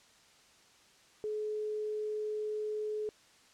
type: tone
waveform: sine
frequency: 426.2 Hz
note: G#4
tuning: 45 cents sharp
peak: -33 dBFS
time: 1.24-3.09 s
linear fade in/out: 0 ms
effects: white hiss -62 dBFS RMS until 3.53 s + low-pass 7000 Hz 12 dB/octave